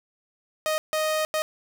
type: tone bursts at uneven times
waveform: sawtooth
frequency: 622.3 Hz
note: D#5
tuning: in tune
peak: -19 dBFS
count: 3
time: 0.66-0.78 / 0.93-1.25 / 1.34-1.42 s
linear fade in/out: 0 ms
effects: none